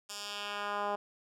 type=tone with band-pass filter sweep; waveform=10% pulse; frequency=204.8 Hz; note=G#3; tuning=24 cents flat; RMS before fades=-37 dBFS; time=0.09-0.96 s; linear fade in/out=10 ms; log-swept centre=6800 to 740 Hz; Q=1.2; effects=none